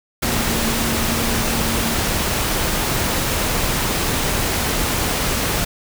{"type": "tone in noise", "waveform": "sine", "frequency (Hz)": 229.2, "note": "A#3", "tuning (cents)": -29, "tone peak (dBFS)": -25, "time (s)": [0.24, 1.95], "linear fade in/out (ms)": 10, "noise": "pink", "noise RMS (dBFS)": -20, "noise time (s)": [0.22, 5.65], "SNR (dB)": -8, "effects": []}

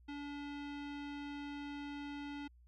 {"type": "tone with low-pass filter", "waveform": "square", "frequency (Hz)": 287.4, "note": "D4", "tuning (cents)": -37, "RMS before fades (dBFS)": -45, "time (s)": [0.08, 2.48], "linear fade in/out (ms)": 10, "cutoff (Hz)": 3200, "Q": 1.6, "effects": ["added 60 Hz sine -60 dBFS peak until 2.67 s"]}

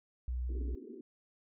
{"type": "tone", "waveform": "sine", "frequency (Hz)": 61.74, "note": "B1", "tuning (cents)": 0, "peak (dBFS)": -33, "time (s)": [0.28, 0.75], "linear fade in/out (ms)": 0}
{"type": "band-pass noise", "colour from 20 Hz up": "pink", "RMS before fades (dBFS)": -48, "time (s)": [0.49, 1.01], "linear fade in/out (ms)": 5, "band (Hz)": [230, 430], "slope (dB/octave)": 96}
{"effects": []}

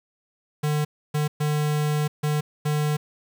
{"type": "tone bursts at uneven times", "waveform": "square", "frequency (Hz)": 150, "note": "D3", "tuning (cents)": 37, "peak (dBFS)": -22, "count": 5, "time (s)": [[0.63, 0.85], [1.14, 1.28], [1.4, 2.08], [2.23, 2.41], [2.65, 2.97]], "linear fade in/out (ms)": 10, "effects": ["8-bit"]}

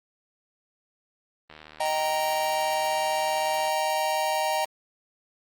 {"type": "click train", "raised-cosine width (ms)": 0.3, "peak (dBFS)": -28, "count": 169, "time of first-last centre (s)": [1.5, 3.679], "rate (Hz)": 77.1}
{"type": "chord", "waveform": "square", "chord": "Eb major", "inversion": "none", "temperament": "just", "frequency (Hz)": [622.3, 777.8, 933.4], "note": ["Eb5", "G5", "Bb5"], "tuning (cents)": [0, -14, 2], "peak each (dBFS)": -29, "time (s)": [1.8, 4.65], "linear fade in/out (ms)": 5}
{"effects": ["Opus 24 kbps"]}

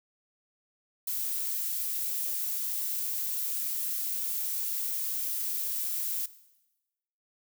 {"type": "noise", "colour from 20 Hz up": "violet", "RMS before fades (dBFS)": -32, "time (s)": [1.07, 6.26], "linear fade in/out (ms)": 5, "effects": ["noise-tail reverb RT60 1.0 s tail -17 dB re dry"]}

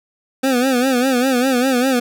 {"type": "tone with vibrato", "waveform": "25% pulse", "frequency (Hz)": 255.6, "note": "C4", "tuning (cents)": -40, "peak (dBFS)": -10, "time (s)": [0.43, 2], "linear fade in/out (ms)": 10, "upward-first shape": "sine", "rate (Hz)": 5, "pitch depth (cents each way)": 100, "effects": []}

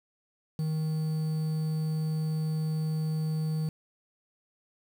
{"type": "tone with quantisation", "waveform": "triangle", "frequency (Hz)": 156.7, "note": "D#3", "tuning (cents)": 13, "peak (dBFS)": -25, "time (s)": [0.59, 3.69], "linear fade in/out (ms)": 2, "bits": 8, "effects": []}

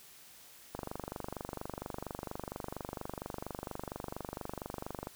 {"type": "click train", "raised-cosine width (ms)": 1, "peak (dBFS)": -24, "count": 106, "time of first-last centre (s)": [0.75, 5.071], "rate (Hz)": 24.3, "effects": ["white hiss -56 dBFS RMS until 5.15 s"]}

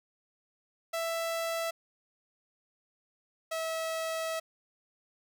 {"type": "tone pair in turn", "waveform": "sawtooth", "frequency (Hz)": [662, 648], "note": ["E5", "E5"], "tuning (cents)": [7, -30], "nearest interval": "unison", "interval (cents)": 37, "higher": "first", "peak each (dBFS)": [-27, -28], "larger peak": "first", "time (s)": [[0.93, 1.71], [3.51, 4.4]], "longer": "second", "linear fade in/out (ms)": 10, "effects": []}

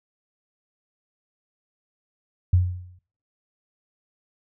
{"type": "tone with exponential decay", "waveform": "sine", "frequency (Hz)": 90, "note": "F#2", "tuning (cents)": -47, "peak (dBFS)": -12, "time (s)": [2.53, 2.99], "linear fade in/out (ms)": 5, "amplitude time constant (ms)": 100, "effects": ["noise-tail reverb RT60 0.5 s tail -18 dB re dry"]}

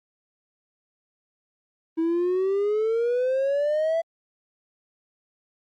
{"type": "exponential sweep", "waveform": "triangle", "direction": "up", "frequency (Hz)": [321.8, 670], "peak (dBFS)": -18, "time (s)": [1.97, 4.02], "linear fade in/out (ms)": 20, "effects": ["tanh soft clip ceiling -15 dBFS", "Opus 32 kbps"]}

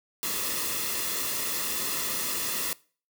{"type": "noise with comb filter", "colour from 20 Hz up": "white", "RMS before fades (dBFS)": -30, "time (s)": [0.23, 2.73], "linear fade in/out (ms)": 0, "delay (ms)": 1.3, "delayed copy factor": -0.6, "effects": ["noise-tail reverb RT60 0.4 s tail -22 dB re dry"]}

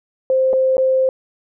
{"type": "tone with dropouts", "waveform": "sine", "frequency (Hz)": 523.3, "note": "C5", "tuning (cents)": 0, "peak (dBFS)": -12, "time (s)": [0.3, 1.09], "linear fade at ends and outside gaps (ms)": 1, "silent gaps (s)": [[0.531, 0.535], [0.769, 0.78]], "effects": []}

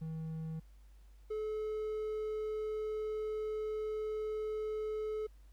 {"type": "tone pair in turn", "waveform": "triangle", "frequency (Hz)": [160, 430.4], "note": ["D#3", "A4"], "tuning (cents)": [49, -38], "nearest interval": "octave + perfect fourth", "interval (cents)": 1713, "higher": "second", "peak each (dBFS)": [-36, -33], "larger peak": "second", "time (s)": [[0.01, 0.6], [1.3, 5.27]], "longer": "second", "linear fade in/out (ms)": 10, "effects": ["added 50 Hz sine -55 dBFS peak until 5.52 s", "pink hiss -73 dBFS RMS until 5.52 s"]}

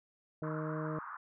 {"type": "harmonic tone", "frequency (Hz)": 155.56, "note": "D#3", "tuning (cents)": 0, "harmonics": [1, 2, 3, 4], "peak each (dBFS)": [-38, -41, -43, -44], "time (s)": [0.42, 0.99], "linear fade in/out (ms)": 2}
{"type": "band-pass noise", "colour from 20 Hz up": "white", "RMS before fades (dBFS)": -45, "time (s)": [0.43, 1.17], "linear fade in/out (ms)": 5, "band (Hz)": [1000, 1400], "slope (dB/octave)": 48}
{"effects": []}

